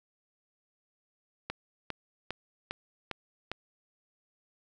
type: click train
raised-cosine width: 0.3 ms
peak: -18 dBFS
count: 6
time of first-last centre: 1.5-3.516 s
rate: 2.48 Hz
effects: none